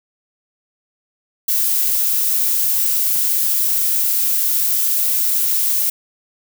violet noise, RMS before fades -17 dBFS, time 1.48-5.9 s, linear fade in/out 5 ms, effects none

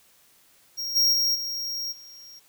square tone with level steps, 5590 Hz, F8, 1 cent sharp, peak -29 / -18 / -21 / -29 / -44 dBFS, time 0.77-2.4 s, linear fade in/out 20 ms, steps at 0.95 / 1.12 / 1.34 / 1.91 s, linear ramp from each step 20 ms, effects white hiss -59 dBFS RMS until 2.48 s

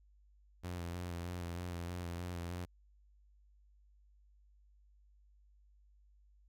sawtooth tone with vibrato, 87.31 Hz, F2, in tune, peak -36 dBFS, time 0.63-2.66 s, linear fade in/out 20 ms, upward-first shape square, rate 3.2 Hz, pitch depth 28 cents each way, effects added 50 Hz sine -63 dBFS peak until 6.48 s

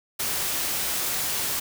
white noise, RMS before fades -27 dBFS, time 0.19-1.6 s, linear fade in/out 10 ms, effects none

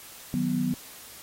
sine chord, B major, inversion first, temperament equal, 155.56 / 185 / 246.9 Hz, D#3 / F#3 / B3, 0 / 0 / 0 cents, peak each -31 / -29 / -26 dBFS, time 0.34-0.74 s, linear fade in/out 0 ms, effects white hiss -46 dBFS RMS until 1.22 s + AAC 48 kbps

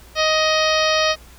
harmonic tone with a mistuned harmonic, 625 Hz, D#5, 8 cents sharp, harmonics 1 / 2 / 3 / 4 / 5 / 6 / 7 / 8 / 9, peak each -19 / -22 / -24 / -25 / -26 / -27 / -27 / -28 / -29 dBFS, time 0.15-1.16 s, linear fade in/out 50 ms, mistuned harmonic 4, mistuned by +17 cents, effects added 60 Hz sine -44 dBFS peak until 1.38 s + pink hiss -47 dBFS RMS until 1.38 s

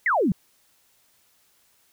sine exponential sweep, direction down, 2151 to 160 Hz, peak -18 dBFS, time 0.06-0.32 s, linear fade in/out 2 ms, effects white hiss -63 dBFS RMS until 1.92 s

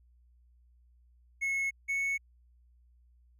triangle tone pair in turn, 2185 / 2209 Hz, C#7 / C#7, -26 / -7 cents, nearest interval unison, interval 19 cents, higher second, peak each -27 dBFS, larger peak neither, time 1.41-1.71 / 1.88-2.18 s, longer neither, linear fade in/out 20 ms, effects added 60 Hz sine -60 dBFS peak until 3.39 s

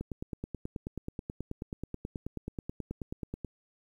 click train, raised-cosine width 3 ms, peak -23 dBFS, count 33, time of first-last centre 0.01-3.447 s, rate 9.31 Hz, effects 10-bit

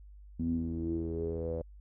sawtooth tone with low-pass filter sweep, 82.41 Hz, E2, in tune, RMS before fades -34 dBFS, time 0.39-1.62 s, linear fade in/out 5 ms, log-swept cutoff 230 to 540 Hz, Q 9.7, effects added 50 Hz sine -49 dBFS peak until 1.8 s

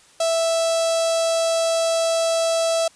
sawtooth tone with notch filter, 659.3 Hz, E5, in tune, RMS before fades -20 dBFS, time 0.2-2.88 s, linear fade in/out 5 ms, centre 1800 Hz, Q 0.6, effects white hiss -52 dBFS RMS until 2.95 s + resampled to 22050 Hz

